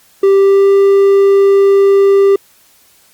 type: tone with pitch glide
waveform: triangle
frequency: 392 to 395.2 Hz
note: G4 to G4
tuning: 0 to +14 cents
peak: -3 dBFS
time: 0.23-2.36 s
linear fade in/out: 5 ms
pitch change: +14 cents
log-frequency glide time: 0.35-0.71 s
effects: white hiss -48 dBFS RMS until 3.13 s + Opus 48 kbps